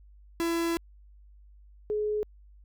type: tone pair in turn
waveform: 45% pulse / sine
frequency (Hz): 335.3 / 422.5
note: E4 / G#4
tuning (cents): +30 / +30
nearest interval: major third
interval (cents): 400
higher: second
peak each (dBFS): -26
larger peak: neither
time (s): 0.4-0.77 / 1.9-2.23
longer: first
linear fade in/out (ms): 0
effects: added 50 Hz sine -51 dBFS peak until 2.64 s